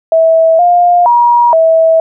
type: tone with pitch steps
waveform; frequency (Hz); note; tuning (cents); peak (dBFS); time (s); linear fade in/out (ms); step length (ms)
sine; 651 / 705 / 955 / 650; E5 / F5 / A#5 / E5; -22 / +16 / +42 / -24; -4; 0.12-2; 2; 470
effects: none